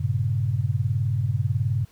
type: chord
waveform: sine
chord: G diminished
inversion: none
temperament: equal with one note detuned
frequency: 98 / 116.54 / 136.45 Hz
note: G2 / Bb2 / Db3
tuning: 0 / 0 / -27 cents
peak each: -25 / -25 / -26 dBFS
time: 0-1.85 s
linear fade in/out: 10 ms
effects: pink hiss -58 dBFS RMS until 1.91 s